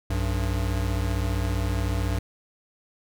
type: tone pair together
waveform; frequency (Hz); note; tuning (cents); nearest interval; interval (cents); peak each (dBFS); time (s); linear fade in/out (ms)
square; 60.7 / 96.23; B1 / G2; -29 / -32; minor sixth; 797; -27; 0.1-2.19; 5
effects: none